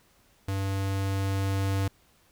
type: tone with level ramp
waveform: square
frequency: 97.4 Hz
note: G2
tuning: 11 cents flat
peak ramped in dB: -28 to -25 dBFS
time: 0.48-1.88 s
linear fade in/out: 5 ms
effects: pink hiss -63 dBFS RMS until 2.31 s